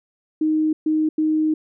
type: tone bursts at uneven times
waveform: sine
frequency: 311.1 Hz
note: D#4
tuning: in tune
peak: -16 dBFS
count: 3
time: 0.41-0.73 / 0.86-1.09 / 1.18-1.54 s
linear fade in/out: 5 ms
effects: none